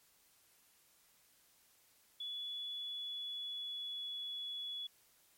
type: tone with pitch glide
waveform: sine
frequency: 3417 to 3393 Hz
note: G#7 to G#7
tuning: +49 to +36 cents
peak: -40 dBFS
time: 2.2-4.87 s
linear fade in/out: 5 ms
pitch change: -13 cents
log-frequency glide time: 2.72-4.14 s
effects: white hiss -69 dBFS RMS until 5.37 s + MP3 64 kbps